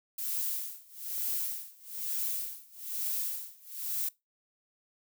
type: noise with tremolo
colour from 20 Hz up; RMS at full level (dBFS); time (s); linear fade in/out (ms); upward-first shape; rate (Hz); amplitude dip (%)
violet; -32; 0.18-4.09; 5; sine; 1.1; 95
effects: noise-tail reverb RT60 0.2 s tail -21 dB re dry